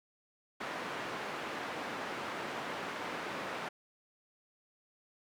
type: band-pass noise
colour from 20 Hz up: white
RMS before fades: -40 dBFS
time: 0.6-3.69 s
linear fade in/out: 10 ms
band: 190 to 1600 Hz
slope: 12 dB/octave
effects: none